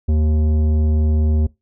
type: tone with tanh clipping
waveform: triangle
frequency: 77 Hz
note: D#2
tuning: 17 cents flat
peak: -15 dBFS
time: 0.08-1.47 s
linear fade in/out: 10 ms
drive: 16 dB
effects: noise-tail reverb RT60 0.2 s tail -21 dB re dry